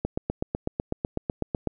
click train, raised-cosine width 2 ms, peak -12 dBFS, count 14, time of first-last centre 0.05-1.673 s, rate 8.01 Hz, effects none

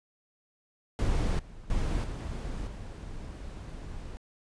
brown noise with level steps, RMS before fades -27 / -47 / -29 / -35 / -40 dBFS, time 0.99-4.17 s, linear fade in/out 0 ms, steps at 1.39 / 1.7 / 2.04 / 2.67 s, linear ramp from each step 2 ms, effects resampled to 22050 Hz

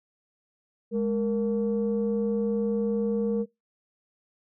sine tone pair together, 208.8 / 466.2 Hz, G#3 / A#4, +10 / 0 cents, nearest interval octave + major second, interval 1390 cents, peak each -25 dBFS, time 0.91-3.46 s, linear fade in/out 50 ms, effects noise-tail reverb RT60 0.2 s tail -24 dB re dry + tanh soft clip ceiling -18 dBFS

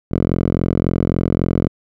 5% pulse tone with band-pass filter, 43.65 Hz, F1, in tune, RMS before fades -18 dBFS, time 0.11-1.68 s, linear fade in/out 10 ms, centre 140 Hz, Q 0.6, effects none

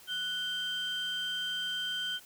sine tone pair together, 1480 / 3136 Hz, F#6 / G7, 0 / 0 cents, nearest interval octave + minor second, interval 1300 cents, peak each -35 / -31 dBFS, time 0.07-2.2 s, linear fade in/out 50 ms, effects tanh soft clip ceiling -29 dBFS + white hiss -55 dBFS RMS until 2.25 s

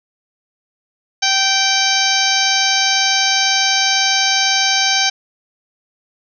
harmonic tone, 778 Hz, G5, 13 cents flat, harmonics 1 / 2 / 3 / 4 / 5 / 6 / 7 / 8, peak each -21 / -21 / -21 / -21 / -21 / -21 / -21 / -21 dBFS, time 1.22-5.1 s, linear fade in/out 10 ms, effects none

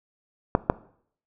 clicks, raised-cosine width 1 ms, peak -3 dBFS, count 2, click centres 0.551 / 0.699 s, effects noise-tail reverb RT60 0.6 s tail -19 dB re dry

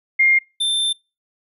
sine / square tone pair in turn, 2121 / 3567 Hz, C7 / A7, +23 / +23 cents, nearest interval major sixth, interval 900 cents, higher second, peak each -11 / -18 dBFS, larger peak first, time 0.19-0.39 / 0.6-0.93 s, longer second, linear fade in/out 10 ms, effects noise-tail reverb RT60 0.3 s tail -26 dB re dry + resampled to 32000 Hz

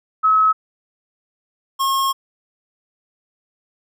sine / square tone pair in turn, 1286 / 1081.4 Hz, E6 / C#6, -43 / -43 cents, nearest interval minor third, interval 300 cents, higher first, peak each -11 / -17 dBFS, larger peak first, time 0.23-0.53 / 1.79-2.13 s, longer second, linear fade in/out 20 ms, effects none

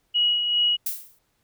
sine tone with tremolo, 2907 Hz, F#7, 31 cents flat, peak -17 dBFS, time 0.14-0.77 s, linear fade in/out 20 ms, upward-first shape sine, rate 2.5 Hz, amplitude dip 45%
violet noise with exponential decay, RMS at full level -24 dBFS, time 0.86-1.19 s, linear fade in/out 5 ms, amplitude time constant 71 ms
effects pink hiss -70 dBFS RMS until 1.43 s

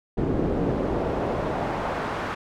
brown noise with band-pass filter sweep, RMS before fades -26 dBFS, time 0.17-2.35 s, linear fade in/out 10 ms, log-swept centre 300 to 1300 Hz, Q 0.98, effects none

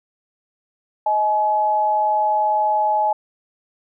sine tone pair together, 628.4 / 849 Hz, D#5 / G#5, +17 / +38 cents, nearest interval perfect fourth, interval 521 cents, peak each -23 / -16 dBFS, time 1.06-3.13 s, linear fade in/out 5 ms, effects none

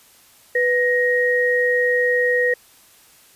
sine tone pair together, 493.9 / 1877.1 Hz, B4 / A#6, 0 / +12 cents, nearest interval octave + major seventh, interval 2312 cents, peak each -18 dBFS, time 0.55-2.54 s, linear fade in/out 5 ms, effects white hiss -51 dBFS RMS until 3.35 s + resampled to 32000 Hz

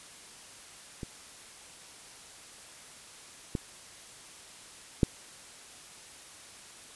clicks, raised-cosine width 3 ms, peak -24 / -17 / -8 dBFS, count 3, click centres 1.032 / 3.552 / 5.032 s, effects white hiss -50 dBFS RMS until 6.95 s + resampled to 24000 Hz

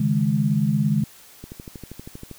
sine chord, C# suspended second, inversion none, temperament just, 138.59 / 155.92 / 207.9 Hz, C#3 / D#3 / G#3, 0 / +4 / +2 cents, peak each -23 / -22 / -21 dBFS, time 0-1.04 s, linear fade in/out 5 ms
click train, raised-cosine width 3 ms, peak -23 dBFS, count 12, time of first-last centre 1.44-2.313 s, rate 12.6 Hz
effects white hiss -48 dBFS RMS until 2.38 s

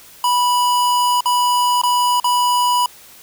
square tone with dropouts, 982 Hz, B5, 10 cents flat, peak -14 dBFS, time 0.24-2.86 s, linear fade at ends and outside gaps 2 ms, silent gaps 1.207-1.257 / 1.816-1.835 / 2.2-2.243 s, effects white hiss -43 dBFS RMS until 3.22 s

